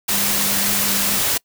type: tone in noise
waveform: sine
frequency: 199.7 Hz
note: G3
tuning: 32 cents sharp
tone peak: -29 dBFS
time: 0.11-1.19 s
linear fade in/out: 10 ms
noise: white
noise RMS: -19 dBFS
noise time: 0.08-1.38 s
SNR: -13 dB
effects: noise-tail reverb RT60 0.1 s tail -25 dB re dry